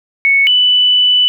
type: tone pair in turn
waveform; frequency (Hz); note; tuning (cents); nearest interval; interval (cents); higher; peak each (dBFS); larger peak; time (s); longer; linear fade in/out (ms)
sine; 2213 / 2983; C#7 / F#7; -3 / +13; perfect fourth; 516; second; -7; neither; 0.25-0.47 / 0.47-1.28; second; 0
effects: none

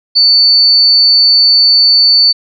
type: tone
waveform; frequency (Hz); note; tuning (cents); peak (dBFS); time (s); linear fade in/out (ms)
sine; 4500; C#8; +25; -4; 0.15-2.33; 20
effects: none

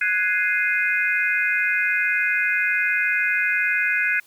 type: chord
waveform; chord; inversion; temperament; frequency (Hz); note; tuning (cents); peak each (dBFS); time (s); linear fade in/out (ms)
sine; Ab dominant seventh; third; equal; 1480 / 1661.2 / 2093 / 2489; Gb6 / Ab6 / C7 / Eb7; 0 / 0 / 0 / 0; -24; 0.01-4.2; 5
effects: white hiss -55 dBFS RMS until 4.26 s + high-pass 60 Hz 12 dB/octave

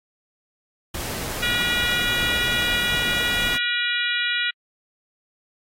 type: noise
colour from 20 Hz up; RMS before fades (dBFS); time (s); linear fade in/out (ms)
pink; -30; 0.94-3.57; 5
type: harmonic tone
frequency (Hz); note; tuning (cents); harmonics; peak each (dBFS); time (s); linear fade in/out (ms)
481.2; B4; -45; 3 / 4 / 5 / 6 / 7 / 8; -26 / -27 / -28 / -29 / -29 / -30; 1.42-4.51; 10
effects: AAC 48 kbps

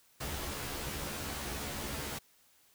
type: noise with comb filter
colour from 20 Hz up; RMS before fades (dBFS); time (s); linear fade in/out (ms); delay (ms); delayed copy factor
pink; -39; 0.2-2.19; 10; 14; +0.9
effects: white hiss -66 dBFS RMS until 2.74 s

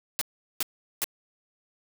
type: noise bursts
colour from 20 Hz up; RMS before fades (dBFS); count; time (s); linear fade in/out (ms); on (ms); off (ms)
white; -27; 3; 0.19-1.042; 0; 24; 390
effects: none

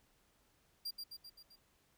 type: tone with echo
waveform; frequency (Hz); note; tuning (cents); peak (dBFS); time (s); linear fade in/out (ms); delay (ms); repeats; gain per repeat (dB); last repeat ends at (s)
45% pulse; 4762; D8; +23; -38; 0.85-0.91; 10; 130; 5; -4; 1.56
effects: pink hiss -73 dBFS RMS until 1.97 s

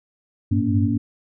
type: tone cluster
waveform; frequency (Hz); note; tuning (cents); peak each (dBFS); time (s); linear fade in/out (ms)
sine; 97.3 / 100.9 / 112.7 / 233.9 / 283.9; G2 / G#2 / A2 / A#3 / C#4; -12 / -49 / +42 / +6 / +41; -24 / -22 / -27 / -22 / -23; 0.51-0.98; 10
effects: none

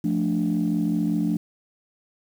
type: chord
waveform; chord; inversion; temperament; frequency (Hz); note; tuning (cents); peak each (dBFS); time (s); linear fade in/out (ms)
sine; D minor; first; equal; 174.61 / 220 / 293.7; F3 / A3 / D4; 0 / 0 / 0; -24; 0.04-1.37; 5
effects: tanh soft clip ceiling -14 dBFS + 8-bit

